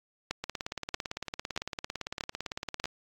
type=two click trains; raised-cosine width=0.2 ms; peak=-13 / -17 dBFS; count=5 / 44; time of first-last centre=0.31-2.842 / 0.44-2.856 s; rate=1.58 / 17.8 Hz; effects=AAC 48 kbps